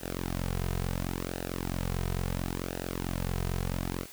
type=tone with flanger; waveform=sawtooth; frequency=44.51 Hz; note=F1; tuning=34 cents sharp; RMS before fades=-33 dBFS; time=0-4.07 s; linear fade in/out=50 ms; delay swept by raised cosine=0.89 to 3.59 ms; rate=0.72 Hz; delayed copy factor=-0.85; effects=white hiss -49 dBFS RMS until 4.12 s